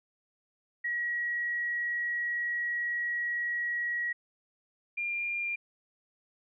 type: tone pair in turn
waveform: sine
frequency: 1911 / 2399 Hz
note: A#6 / D7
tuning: +43 / +36 cents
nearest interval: major third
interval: 393 cents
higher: second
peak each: -29 / -30 dBFS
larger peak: first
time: 0.84-4.13 / 4.97-5.56 s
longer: first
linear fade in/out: 10 ms
effects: none